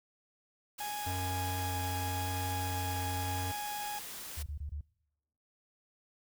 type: noise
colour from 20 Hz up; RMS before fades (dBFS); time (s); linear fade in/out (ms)
white; -44; 0.78-4.43; 10
type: tone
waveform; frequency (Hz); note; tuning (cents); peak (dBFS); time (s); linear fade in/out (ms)
40% pulse; 830.6; G#5; 0; -36; 0.8-3.99; 5
type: tone with vibrato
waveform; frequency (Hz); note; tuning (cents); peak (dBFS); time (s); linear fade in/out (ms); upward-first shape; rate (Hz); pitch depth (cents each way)
square; 91.6; F#2; -17; -36; 1.06-3.52; 10; sine; 0.9; 10
type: tone bursts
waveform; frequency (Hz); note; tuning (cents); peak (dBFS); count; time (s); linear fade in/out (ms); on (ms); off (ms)
sine; 73.42; D2; 0; -36; 4; 4.37-4.81; 5; 92; 24
effects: noise-tail reverb RT60 1.0 s tail -25 dB re dry